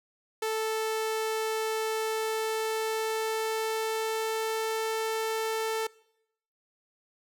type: tone with pitch glide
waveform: sawtooth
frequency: 440 to 443.3 Hz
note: A4 to A4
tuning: 0 to +13 cents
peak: -24 dBFS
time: 0.42-5.87 s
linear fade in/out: 5 ms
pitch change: +13 cents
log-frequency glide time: 1.89-4.86 s
effects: noise-tail reverb RT60 0.8 s tail -23 dB re dry